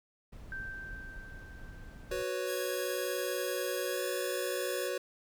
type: noise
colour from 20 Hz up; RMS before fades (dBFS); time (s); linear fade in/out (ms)
brown; -47; 0.32-2.23; 10
type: tone with exponential decay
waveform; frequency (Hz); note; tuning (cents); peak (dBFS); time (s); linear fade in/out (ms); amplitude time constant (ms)
sine; 1562; G6; -7; -37; 0.52-3.1; 1; 560
type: chord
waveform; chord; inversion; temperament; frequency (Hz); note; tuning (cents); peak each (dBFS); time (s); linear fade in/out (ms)
square; F# suspended fourth; none; equal; 370 / 493.9 / 554.4; F#4 / B4 / C#5; 0 / 0 / 0; -38; 2.11-4.98; 5
type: tone with pitch glide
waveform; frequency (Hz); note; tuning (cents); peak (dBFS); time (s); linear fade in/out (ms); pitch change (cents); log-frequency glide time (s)
5% pulse; 1653 to 1717.2; G#6 to A6; -9 to -43; -30; 2.45-4.91; 50; +66; 3.9-4.01
effects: none